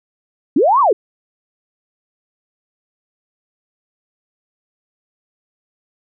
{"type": "linear two-way sweep", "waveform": "sine", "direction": "up then down", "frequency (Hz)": [233.1, 1174.7, 349.8], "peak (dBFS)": -9, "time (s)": [0.56, 0.93], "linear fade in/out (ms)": 5, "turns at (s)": 0.8, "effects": []}